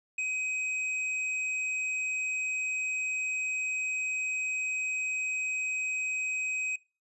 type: tone with tanh clipping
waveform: triangle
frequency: 2523 Hz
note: D#7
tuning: 23 cents sharp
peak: -30 dBFS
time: 0.18-6.76 s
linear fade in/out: 5 ms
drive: 12 dB
effects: noise-tail reverb RT60 0.3 s tail -22 dB re dry + resampled to 24000 Hz